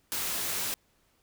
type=noise; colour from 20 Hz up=white; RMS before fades=-32 dBFS; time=0.12-0.74 s; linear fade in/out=0 ms; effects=pink hiss -69 dBFS RMS until 1.22 s